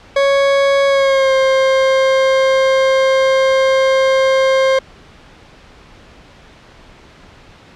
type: tone with pitch glide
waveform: 40% pulse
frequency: 554.4 to 530.6 Hz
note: C#5 to C5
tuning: 0 to +24 cents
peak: -9 dBFS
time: 0.16-4.79 s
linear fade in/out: 5 ms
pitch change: -76 cents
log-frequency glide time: 0.87-1.33 s
effects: pink hiss -42 dBFS RMS until 7.75 s + low-pass 4000 Hz 12 dB/octave